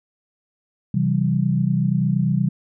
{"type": "tone cluster", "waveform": "sine", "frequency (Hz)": [132.2, 164.8, 193.3], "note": ["C3", "E3", "G3"], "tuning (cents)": [18, 0, -24], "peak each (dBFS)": -21, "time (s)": [0.94, 2.49], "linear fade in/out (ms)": 5, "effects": []}